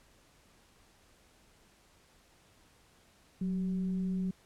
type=tone with frequency modulation; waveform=sine; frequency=185 Hz; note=F#3; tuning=in tune; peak=-30 dBFS; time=3.41-4.31 s; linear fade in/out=5 ms; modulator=203 Hz; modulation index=0.23; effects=pink hiss -64 dBFS RMS until 4.45 s + low-pass 11000 Hz 12 dB/octave

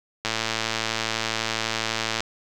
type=click train; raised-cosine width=0.2 ms; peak=-7 dBFS; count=220; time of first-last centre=0.25-2.205 s; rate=112 Hz; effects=none

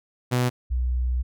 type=tone pair in turn; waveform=sawtooth / sine; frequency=124.1 / 62.05 Hz; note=B2 / B1; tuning=+9 / +9 cents; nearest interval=octave; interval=1200 cents; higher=first; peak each=-16 / -21 dBFS; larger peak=first; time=0.31-0.5 / 0.7-1.23 s; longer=second; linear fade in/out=20 ms; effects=none

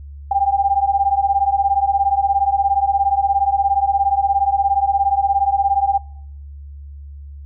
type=beating tone pair; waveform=sine; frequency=784 / 801 Hz; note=G5 / G5; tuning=0 / +37 cents; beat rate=17 Hz; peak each=-17 dBFS; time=0.31-5.98 s; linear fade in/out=5 ms; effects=noise-tail reverb RT60 0.6 s tail -20 dB re dry + added 71 Hz sine -32 dBFS peak until 7.45 s

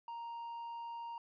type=tone; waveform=triangle; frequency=933 Hz; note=A#5; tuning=1 cent sharp; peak=-40 dBFS; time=0.08-1.18 s; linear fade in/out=2 ms; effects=resampled to 11025 Hz

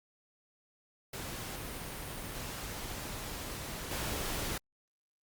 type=noise with level steps; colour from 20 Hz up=pink; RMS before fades=-41 / -36 dBFS; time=1.13-4.58 s; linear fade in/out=5 ms; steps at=3.91 s; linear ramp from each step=2 ms; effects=Opus 48 kbps

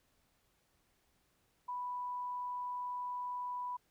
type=tone; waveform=sine; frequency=987.8 Hz; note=B5; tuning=in tune; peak=-37 dBFS; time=1.68-3.77 s; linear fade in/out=10 ms; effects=pink hiss -75 dBFS RMS until 3.9 s

